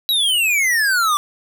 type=exponential sweep; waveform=square; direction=down; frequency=3951 to 1155 Hz; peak=-15 dBFS; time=0.09-1.17 s; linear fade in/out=0 ms; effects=none